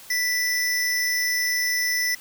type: tone pair together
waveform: square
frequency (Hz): 1975.5 / 5274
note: B6 / E8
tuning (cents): 0 / 0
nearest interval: octave + perfect fourth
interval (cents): 1700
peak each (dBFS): -23 / -28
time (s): 0.1-2.15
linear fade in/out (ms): 5
effects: white hiss -45 dBFS RMS until 2.2 s